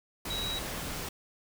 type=tone in noise; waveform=sine; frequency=3863 Hz; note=B7; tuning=39 cents flat; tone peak=-33 dBFS; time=0.3-0.59 s; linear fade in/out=5 ms; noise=pink; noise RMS=-37 dBFS; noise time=0.25-1.09 s; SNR=+1 dB; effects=none